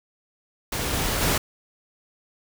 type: noise with level steps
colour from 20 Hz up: pink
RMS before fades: -27 / -25 / -22 dBFS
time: 0.72-1.38 s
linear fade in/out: 5 ms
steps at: 0.92 / 1.2 s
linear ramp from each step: 20 ms
effects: none